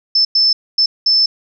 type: tone bursts at uneven times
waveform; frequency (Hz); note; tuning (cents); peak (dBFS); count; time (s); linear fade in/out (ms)
sine; 5274; E8; 0; -9; 4; 0.15-0.25 / 0.35-0.53 / 0.78-0.86 / 1.06-1.26; 5
effects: none